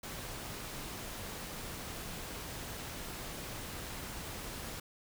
pink noise, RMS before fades -43 dBFS, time 0.03-4.8 s, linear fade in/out 5 ms, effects none

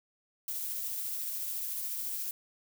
violet noise with tremolo, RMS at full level -35 dBFS, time 0.48-2.31 s, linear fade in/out 2 ms, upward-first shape triangle, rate 14 Hz, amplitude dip 25%, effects none

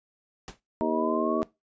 pink noise with exponential decay, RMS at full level -36 dBFS, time 0.48-0.6 s, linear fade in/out 0 ms, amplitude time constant 24 ms
sine exponential sweep, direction up, 929 to 1136 Hz, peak -31 dBFS, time 0.81-1.42 s, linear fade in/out 0 ms
harmonic tone, 79 Hz, D#2, 27 cents sharp, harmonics 3 / 4 / 5 / 6 / 7 / 8, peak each -30 / -30 / -31 / -37 / -40 / -30 dBFS, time 0.81-1.43 s, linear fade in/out 0 ms
effects noise-tail reverb RT60 0.2 s tail -19 dB re dry + resampled to 16000 Hz

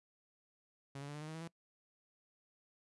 sawtooth tone with pitch steps, 138.4 / 142.13 / 145.95 / 149.88 / 153.92 / 158.06 / 162.32 / 166.69 Hz, C#3 / C#3 / D3 / D3 / D#3 / D#3 / E3 / E3, -2 / +44 / -10 / +36 / -18 / +28 / -26 / +20 cents, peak -40 dBFS, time 0.95-1.478 s, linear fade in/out 5 ms, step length 66 ms, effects noise-tail reverb RT60 0.1 s tail -22 dB re dry + resampled to 24000 Hz

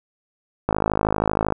click train, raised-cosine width 1 ms, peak -5 dBFS, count 45, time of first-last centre 0.69-1.523 s, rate 52.8 Hz, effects none

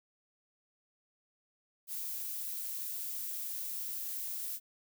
violet noise, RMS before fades -39 dBFS, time 1.87-4.6 s, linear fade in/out 50 ms, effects none

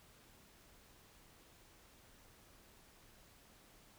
silence, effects pink hiss -64 dBFS RMS until 3.98 s

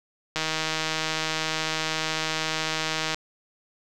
click train, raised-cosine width 0.2 ms, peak -9 dBFS, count 441, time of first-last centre 0.36-3.145 s, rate 158 Hz, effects none

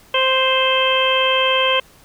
harmonic tone, 523.3 Hz, C5, in tune, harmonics 1 / 2 / 3 / 4 / 5 / 6, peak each -19 / -20 / -26 / -26 / -21 / -19 dBFS, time 0.14-1.8 s, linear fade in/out 5 ms, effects pink hiss -49 dBFS RMS until 2.04 s

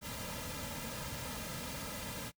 pink noise with comb filter, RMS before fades -42 dBFS, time 0.01-2.32 s, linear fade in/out 50 ms, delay 2.7 ms, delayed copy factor -0.75, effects noise-tail reverb RT60 0.1 s tail -24 dB re dry

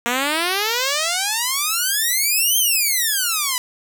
5% pulse exponential two-way sweep, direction up then down, 233.1 to 3197 to 978 Hz, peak -7 dBFS, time 0.06-3.58 s, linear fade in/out 0 ms, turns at 2.58 s, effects none

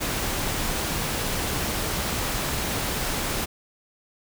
pink noise, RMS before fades -27 dBFS, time 0-3.46 s, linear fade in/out 20 ms, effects none

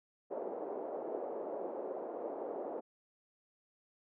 white band-pass noise, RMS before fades -41 dBFS, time 0.3-2.81 s, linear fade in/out 20 ms, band 350 to 610 Hz, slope 24 dB/octave, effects none

